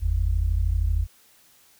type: tone pair together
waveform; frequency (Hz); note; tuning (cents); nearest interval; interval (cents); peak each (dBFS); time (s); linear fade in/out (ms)
sine; 48.34 / 81.3; G1 / E2; -23 / -23; major sixth; 900; -22 / -23; 0-1.07; 50
effects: white hiss -57 dBFS RMS until 1.79 s